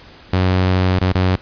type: tone with dropouts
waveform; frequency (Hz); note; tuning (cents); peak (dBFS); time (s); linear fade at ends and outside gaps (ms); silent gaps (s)
sawtooth; 92.5; F#2; 0; -9; 0.33-1.36; 5; 0.991-1.013 / 1.125-1.15
effects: pink hiss -42 dBFS RMS until 1.41 s + resampled to 11025 Hz